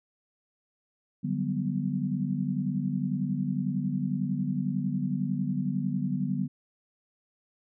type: chord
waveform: sine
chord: G major seventh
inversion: second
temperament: equal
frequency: 146.83 / 185 / 196 / 246.9 Hz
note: D3 / F#3 / G3 / B3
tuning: 0 / 0 / 0 / 0 cents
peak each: -32 dBFS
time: 1.23-6.48 s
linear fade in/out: 20 ms
effects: none